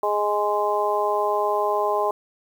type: harmonic tone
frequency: 207.7 Hz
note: G#3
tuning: in tune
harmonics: 2 / 3 / 4 / 5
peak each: -25 / -25 / -25 / -25 dBFS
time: 0.03-2.11 s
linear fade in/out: 2 ms
effects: 8-bit